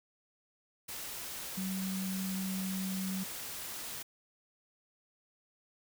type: tone in noise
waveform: sine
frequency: 189.8 Hz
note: F#3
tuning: 44 cents sharp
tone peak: -34 dBFS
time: 1.57-3.24 s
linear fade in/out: 10 ms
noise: white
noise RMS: -42 dBFS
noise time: 0.88-4.03 s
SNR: +5 dB
effects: none